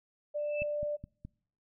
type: tone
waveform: sine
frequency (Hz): 591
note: D5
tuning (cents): +11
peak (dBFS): -31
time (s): 0.34-0.97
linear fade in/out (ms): 20
type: tone with exponential growth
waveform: sine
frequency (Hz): 2637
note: E7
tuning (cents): 0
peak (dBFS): -32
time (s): 0.38-0.63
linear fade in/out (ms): 5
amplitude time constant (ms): 54
type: click train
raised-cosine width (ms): 5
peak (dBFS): -30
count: 4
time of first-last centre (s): 0.62-1.25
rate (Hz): 4.76
effects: noise-tail reverb RT60 0.6 s tail -26 dB re dry